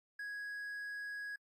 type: tone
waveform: triangle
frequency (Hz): 1661.2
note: G#6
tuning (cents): 0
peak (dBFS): -39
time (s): 0.19-1.36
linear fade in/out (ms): 5
effects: AAC 48 kbps